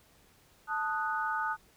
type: chord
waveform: sine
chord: D# diminished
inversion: second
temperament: equal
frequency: 880 / 1244.5 / 1480 Hz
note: A5 / D#6 / F#6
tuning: 0 / 0 / 0 cents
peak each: -34 dBFS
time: 0.67-1.57 s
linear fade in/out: 50 ms
effects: pink hiss -63 dBFS RMS until 1.76 s